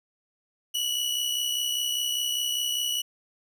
sawtooth tone pair together, 2925 / 2990 Hz, F#7 / F#7, -21 / +17 cents, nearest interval unison, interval 38 cents, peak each -24 / -28 dBFS, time 0.74-3.02 s, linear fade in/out 10 ms, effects none

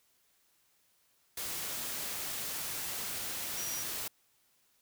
sine tone in noise, 5790 Hz, F#8, 38 cents flat, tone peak -39 dBFS, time 3.57-3.83 s, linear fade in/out 5 ms, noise white, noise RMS -38 dBFS, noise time 1.37-4.08 s, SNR -4 dB, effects white hiss -71 dBFS RMS until 4.81 s

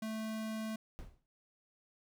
square tone, 219.5 Hz, A3, 4 cents flat, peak -38 dBFS, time 0.02-0.76 s, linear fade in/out 5 ms
brown noise with exponential decay, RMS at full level -42 dBFS, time 0.99-1.26 s, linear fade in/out 0 ms, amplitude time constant 57 ms
effects none

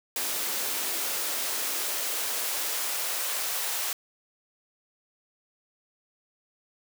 white noise with high-pass filter sweep, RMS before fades -30 dBFS, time 0.16-3.93 s, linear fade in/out 2 ms, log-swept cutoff 280 to 630 Hz, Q 1, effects none

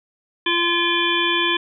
harmonic tone, 343.6 Hz, F4, 28 cents flat, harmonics 1 / 3 / 5 / 7 / 9 / 10, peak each -24 / -24 / -24 / -24 / -24 / -24 dBFS, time 0.46-1.57 s, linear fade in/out 5 ms, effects none

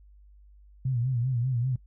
sine tone with vibrato, 124.4 Hz, B2, 13 cents sharp, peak -24 dBFS, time 0.85-1.76 s, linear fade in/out 5 ms, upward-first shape sine, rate 5.1 Hz, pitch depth 110 cents each way, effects noise-tail reverb RT60 0.1 s tail -22 dB re dry + added 50 Hz sine -51 dBFS peak until 1.86 s

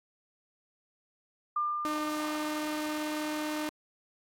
sine tone with exponential decay, 1199 Hz, D6, 36 cents sharp, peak -26 dBFS, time 1.56-3.54 s, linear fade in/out 5 ms, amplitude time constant 430 ms
sawtooth tone, 304.3 Hz, D#4, 38 cents flat, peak -28 dBFS, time 1.85-3.69 s, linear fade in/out 0 ms
effects AAC 48 kbps

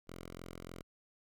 5% pulse tone, 43.38 Hz, F1, 11 cents flat, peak -35 dBFS, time 0.07-0.83 s, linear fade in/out 20 ms, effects none

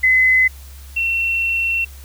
sine tone pair in turn, 2033 / 2714 Hz, B6 / E7, +50 / +50 cents, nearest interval perfect fourth, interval 500 cents, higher second, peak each -10 / -16 dBFS, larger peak first, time 0.03-0.48 / 0.96-1.85 s, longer second, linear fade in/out 10 ms, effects added 68 Hz sine -35 dBFS peak until 2.04 s + white hiss -45 dBFS RMS until 2.04 s

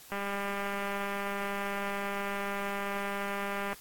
click train, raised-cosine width 0.5 ms, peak -20 dBFS, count 723, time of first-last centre 0.12-3.73 s, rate 200 Hz, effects white hiss -52 dBFS RMS until 3.8 s + AAC 64 kbps

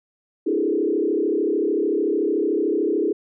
sine tone with frequency modulation, 369 Hz, F#4, 5 cents flat, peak -18 dBFS, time 0.46-3.13 s, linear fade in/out 10 ms, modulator 33.5 Hz, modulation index 2.2, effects none

